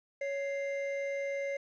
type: tone pair together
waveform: triangle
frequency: 556.8 / 2093 Hz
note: C#5 / C7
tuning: +8 / 0 cents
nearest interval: octave + major seventh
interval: 2292 cents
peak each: -31 / -39 dBFS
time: 0.21-1.57 s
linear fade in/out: 5 ms
effects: resampled to 16000 Hz + 11-bit